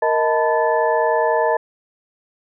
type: tone cluster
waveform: sine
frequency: 465.9 / 629 / 883 / 993 / 1740 Hz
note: A#4 / D#5 / A5 / B5 / A6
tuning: -1 / +19 / +6 / +9 / -20 cents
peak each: -20 / -19 / -20 / -25 / -26 dBFS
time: 0.02-1.57 s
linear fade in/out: 5 ms
effects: none